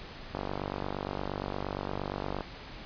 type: click train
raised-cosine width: 1 ms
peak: -19 dBFS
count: 101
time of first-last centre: 0.35-2.408 s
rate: 48.6 Hz
effects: pink hiss -45 dBFS RMS until 2.85 s + resampled to 11025 Hz